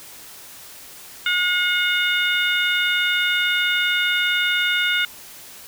harmonic tone, 720 Hz, F#5, 47 cents flat, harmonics 2 / 3 / 4 / 5, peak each -21 / -23 / -24 / -25 dBFS, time 1.26-5.05 s, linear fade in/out 2 ms, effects white hiss -41 dBFS RMS until 5.67 s

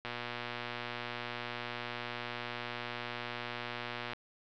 click train, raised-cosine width 0.3 ms, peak -22 dBFS, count 491, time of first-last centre 0.05-4.133 s, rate 120 Hz, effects low-pass 5000 Hz 12 dB/octave

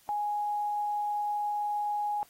sine tone, 830.6 Hz, G#5, in tune, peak -28 dBFS, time 0.09-2.23 s, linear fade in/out 0 ms, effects white hiss -61 dBFS RMS until 2.29 s + AAC 48 kbps

